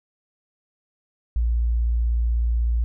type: tone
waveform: sine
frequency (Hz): 58.1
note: A#1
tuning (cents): -5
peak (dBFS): -18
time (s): 1.36-2.84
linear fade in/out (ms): 0
effects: none